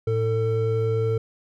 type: tone pair together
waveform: triangle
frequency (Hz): 111.17 / 448.3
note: A2 / A4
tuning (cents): +18 / +32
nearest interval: 2 octaves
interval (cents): 2414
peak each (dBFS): -21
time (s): 0.07-1.18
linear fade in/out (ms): 5
effects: none